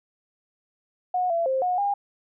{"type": "tone with pitch steps", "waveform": "sine", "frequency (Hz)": [728, 674, 527, 725, 807], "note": ["F#5", "E5", "C5", "F#5", "G#5"], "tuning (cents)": [-28, 38, 12, -35, -50], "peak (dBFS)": -21, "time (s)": [1.14, 1.94], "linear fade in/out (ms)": 5, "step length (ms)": 160, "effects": []}